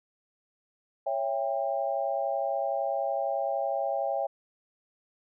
sine chord, C# diminished, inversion none, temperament just, 554.4 / 665.2 / 798.3 Hz, C#5 / E5 / G5, 0 / +16 / +31 cents, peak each -31 dBFS, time 1.06-4.27 s, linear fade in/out 10 ms, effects none

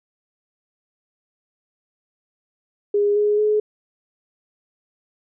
sine tone with pitch steps, 410 / 416.9 / 424 Hz, G#4 / G#4 / G#4, -22 / +7 / +36 cents, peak -15 dBFS, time 2.94-3.6 s, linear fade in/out 5 ms, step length 220 ms, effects none

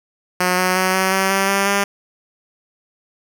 5% pulse tone with pitch steps, 181.4 / 183.93 / 186.5 / 189.1 / 191.74 / 194.42 / 197.13 / 199.89 Hz, F#3 / F#3 / F#3 / F#3 / G3 / G3 / G3 / G3, -34 / -10 / +14 / +38 / -38 / -14 / +10 / +34 cents, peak -4 dBFS, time 0.4-1.84 s, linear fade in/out 5 ms, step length 180 ms, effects none

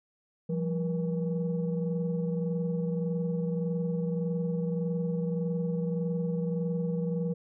sine tone cluster, 170.5 / 192.2 / 478.3 Hz, F3 / G3 / A#4, -41 / -34 / +44 cents, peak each -28 / -36 / -33 dBFS, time 0.49-7.34 s, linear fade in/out 10 ms, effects tanh soft clip ceiling -21 dBFS

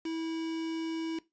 triangle tone with quantisation, 325.5 Hz, E4, 22 cents flat, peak -30 dBFS, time 0.05-1.19 s, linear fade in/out 5 ms, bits 7, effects noise-tail reverb RT60 0.2 s tail -18 dB re dry + resampled to 16000 Hz

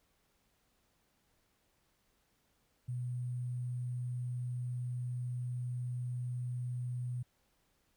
sine tone with sample-and-hold, 123.47 Hz, B2, in tune, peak -35 dBFS, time 2.88-7.23 s, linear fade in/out 10 ms, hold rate 8820 Hz, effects pink hiss -75 dBFS RMS until 7.96 s

